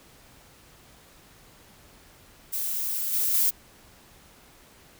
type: noise with level steps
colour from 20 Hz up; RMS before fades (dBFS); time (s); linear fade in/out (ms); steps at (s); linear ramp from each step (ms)
violet; -29 / -25 / -22; 2.52-3.51; 20; 3.12 / 3.33; 20
effects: pink hiss -54 dBFS RMS until 4.99 s